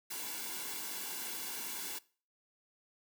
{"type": "noise with comb filter", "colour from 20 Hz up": "white", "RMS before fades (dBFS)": -41, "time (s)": [0.1, 1.99], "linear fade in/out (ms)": 10, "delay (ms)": 1.6, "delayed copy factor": -0.65, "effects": ["noise-tail reverb RT60 0.4 s tail -21 dB re dry", "high-pass 200 Hz 12 dB/octave"]}